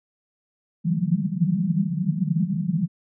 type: band-pass noise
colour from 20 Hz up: white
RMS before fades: -23 dBFS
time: 0.84-2.88 s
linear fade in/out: 20 ms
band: 150 to 200 Hz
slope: 96 dB/octave
effects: none